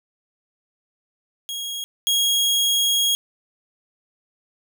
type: tone pair in turn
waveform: sawtooth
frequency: 3290 / 3290 Hz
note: G#7 / G#7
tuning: -17 / -17 cents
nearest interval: unison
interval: 0 cents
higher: neither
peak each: -24 / -14 dBFS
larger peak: second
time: 1.49-1.84 / 2.07-3.15 s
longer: second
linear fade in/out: 0 ms
effects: none